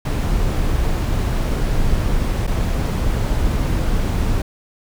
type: noise with dropouts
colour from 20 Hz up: brown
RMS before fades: -18 dBFS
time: 0.05-4.42 s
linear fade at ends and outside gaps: 5 ms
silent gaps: 2.468-2.474 s
effects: none